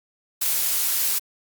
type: noise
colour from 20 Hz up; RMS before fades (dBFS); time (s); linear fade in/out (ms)
blue; -22; 0.41-1.19; 10
effects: Opus 48 kbps